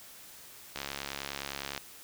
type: click train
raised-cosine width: 0.2 ms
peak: -18 dBFS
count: 72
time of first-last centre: 0.76-1.777 s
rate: 69.8 Hz
effects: white hiss -51 dBFS RMS until 2.03 s